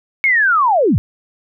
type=linear sweep; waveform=sine; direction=down; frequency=2217 to 67.7 Hz; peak=-10 dBFS; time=0.24-0.98 s; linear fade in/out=0 ms; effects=none